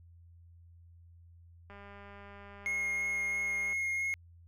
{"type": "click train", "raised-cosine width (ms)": 0.5, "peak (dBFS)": -37, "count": 409, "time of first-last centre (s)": [1.7, 3.73], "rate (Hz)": 201}
{"type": "tone with vibrato", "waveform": "triangle", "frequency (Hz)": 2152, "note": "C7", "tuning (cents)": 48, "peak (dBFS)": -29, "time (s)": [2.66, 4.14], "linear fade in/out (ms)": 0, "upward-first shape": "sine", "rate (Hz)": 3, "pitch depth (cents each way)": 9}
{"effects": ["added 85 Hz sine -54 dBFS peak until 4.47 s"]}